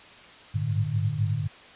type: tone cluster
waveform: sine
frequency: 101.3 / 105.5 / 112.9 / 149.8 Hz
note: G#2 / G#2 / A2 / D3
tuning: -43 / +28 / +45 / +35 cents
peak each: -29 dBFS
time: 0.54-1.48 s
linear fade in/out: 20 ms
effects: white hiss -48 dBFS RMS until 1.75 s + resampled to 8000 Hz